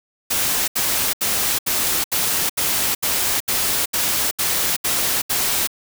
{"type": "noise bursts", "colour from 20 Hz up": "white", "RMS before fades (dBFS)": -20, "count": 12, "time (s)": [0.3, 5.674], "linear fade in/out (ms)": 10, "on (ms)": 380, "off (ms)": 74, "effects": []}